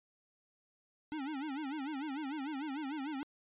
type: tone with vibrato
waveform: square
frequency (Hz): 287.5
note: D4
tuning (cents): -37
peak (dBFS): -38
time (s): 1.12-3.23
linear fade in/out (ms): 0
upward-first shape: sine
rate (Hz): 6.7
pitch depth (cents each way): 160
effects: resampled to 8000 Hz